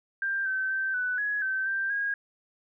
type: tone with pitch steps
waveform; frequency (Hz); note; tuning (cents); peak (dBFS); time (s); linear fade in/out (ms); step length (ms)
sine; 1586 / 1539 / 1554 / 1493 / 1675 / 1545 / 1575 / 1635; G6 / G6 / G6 / F#6 / G#6 / G6 / G6 / G#6; +20 / -32 / -16 / +15 / +14 / -26 / +8 / -28; -26; 0.22-2.14; 2; 240
effects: none